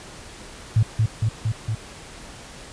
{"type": "tone with echo", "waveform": "sine", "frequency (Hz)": 110, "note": "A2", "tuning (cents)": 0, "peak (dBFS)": -13, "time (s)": [0.76, 0.83], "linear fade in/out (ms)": 5, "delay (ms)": 230, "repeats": 4, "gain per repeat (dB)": -2, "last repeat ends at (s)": 1.75, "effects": ["pink hiss -41 dBFS RMS until 2.72 s", "resampled to 22050 Hz"]}